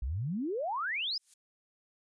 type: exponential sweep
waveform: sine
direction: up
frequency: 55 to 5300 Hz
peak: -31 dBFS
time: 0.02-1.18 s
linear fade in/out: 5 ms
type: noise with exponential growth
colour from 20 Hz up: violet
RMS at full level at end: -48 dBFS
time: 1.08-1.34 s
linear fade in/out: 5 ms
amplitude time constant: 55 ms
effects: resampled to 22050 Hz